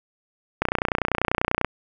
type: click train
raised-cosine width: 0.5 ms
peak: -5 dBFS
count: 32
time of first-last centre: 0.62-1.646 s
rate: 30.2 Hz
effects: none